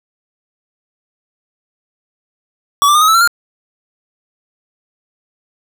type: tone with pitch steps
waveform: square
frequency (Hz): 1138 / 1178.8 / 1221.1 / 1264.9 / 1310.2 / 1357.2 / 1405.9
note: C#6 / D6 / D#6 / D#6 / E6 / F6 / F6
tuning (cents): +45 / +6 / -33 / +28 / -11 / -50 / +11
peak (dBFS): -8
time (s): 2.82-3.275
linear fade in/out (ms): 0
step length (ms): 65
effects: none